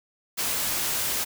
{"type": "noise", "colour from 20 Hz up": "white", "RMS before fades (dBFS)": -27, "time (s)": [0.37, 1.25], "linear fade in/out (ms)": 20, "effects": []}